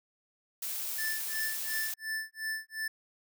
blue noise, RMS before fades -36 dBFS, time 0.62-1.94 s, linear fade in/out 5 ms
square tone with tremolo, 1760 Hz, A6, in tune, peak -32 dBFS, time 0.98-2.88 s, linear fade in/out 5 ms, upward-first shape sine, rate 2.8 Hz, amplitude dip 100%
effects none

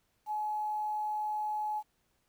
sine tone with quantisation, 849 Hz, G#5, 38 cents sharp, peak -31 dBFS, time 0.26-1.83 s, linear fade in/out 50 ms, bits 10, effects pink hiss -75 dBFS RMS until 2.28 s

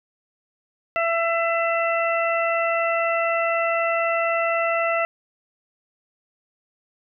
harmonic tone, 669 Hz, E5, 25 cents sharp, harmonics 1 / 2 / 3 / 4, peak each -22 / -25 / -27 / -28 dBFS, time 0.96-5.05 s, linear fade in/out 0 ms, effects none

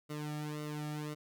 sawtooth tone with flanger, 150.3 Hz, D3, 40 cents sharp, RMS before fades -40 dBFS, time 0.09-1.15 s, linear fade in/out 20 ms, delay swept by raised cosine 1.2 to 1.99 ms, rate 1.9 Hz, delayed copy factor -0.95, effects none

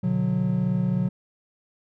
triangle chord, B minor, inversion none, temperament equal with one note detuned, 123.47 / 146.83 / 182.87 Hz, B2 / D3 / F#3, 0 / 0 / -20 cents, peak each -25 / -26 / -21 dBFS, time 0.03-1.09 s, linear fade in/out 10 ms, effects none

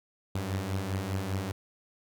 sawtooth beating tone pair, 92.8 / 97.8 Hz, F#2 / G2, +6 / -4 cents, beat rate 5 Hz, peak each -31 / -28 dBFS, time 0.35-1.52 s, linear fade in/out 5 ms, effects none

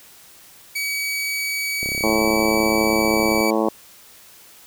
sawtooth tone with pitch glide, 2272 to 2293 Hz, C#7 to D7, +42 to -42 cents, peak -19 dBFS, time 0.75-3.51 s, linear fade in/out 10 ms, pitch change +16 cents, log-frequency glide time 2.06-2.2 s
click train, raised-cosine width 2 ms, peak -18 dBFS, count 54, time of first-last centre 1.83-3.407 s, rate 33.6 Hz
harmonic tone, 110 Hz, A2, in tune, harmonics 2 / 3 / 4 / 5 / 6 / 7 / 8 / 9 / 10, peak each -24 / -22 / -24 / -24 / -28 / -29 / -29 / -31 / -31 dBFS, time 2.03-3.69 s, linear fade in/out 5 ms
effects white hiss -47 dBFS RMS until 4.66 s

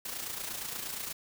white noise with amplitude modulation, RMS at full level -36 dBFS, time 0.05-1.13 s, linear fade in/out 5 ms, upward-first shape sine, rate 28.5 Hz, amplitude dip 55%, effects none

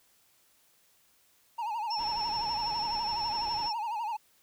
triangle tone with vibrato, 889 Hz, A5, 18 cents sharp, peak -29 dBFS, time 1.58-4.17 s, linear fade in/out 10 ms, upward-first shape sine, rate 12 Hz, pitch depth 120 cents each way
sine tone with tremolo, 5400 Hz, E8, 41 cents sharp, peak -32 dBFS, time 1.9-3.73 s, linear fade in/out 10 ms, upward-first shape triangle, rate 6.9 Hz, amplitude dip 35%
pink low-pass noise, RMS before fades -47 dBFS, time 1.96-3.71 s, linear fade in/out 50 ms, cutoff 4900 Hz, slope 24 dB/octave
effects white hiss -66 dBFS RMS until 4.42 s

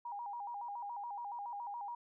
sine tone with vibrato, 880 Hz, A5, in tune, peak -40 dBFS, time 0.05-1.95 s, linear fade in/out 5 ms, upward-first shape square, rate 7.1 Hz, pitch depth 140 cents each way, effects none

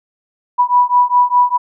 sine beating tone pair, 980 / 984.9 Hz, B5 / B5, -14 / -5 cents, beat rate 4.9 Hz, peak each -12 dBFS, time 0.58-1.58 s, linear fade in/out 20 ms, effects none

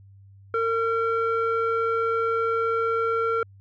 square tone with low-pass filter, 455.9 Hz, A#4, 39 cents flat, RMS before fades -24 dBFS, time 0.54-3.43 s, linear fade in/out 2 ms, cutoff 1500 Hz, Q 3.3, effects added 98 Hz sine -47 dBFS peak until 3.6 s

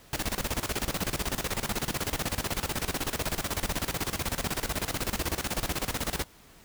pink noise with tremolo, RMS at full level -29 dBFS, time 0.13-6.24 s, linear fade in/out 2 ms, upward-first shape square, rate 16 Hz, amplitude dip 80%, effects pink hiss -55 dBFS RMS until 6.64 s

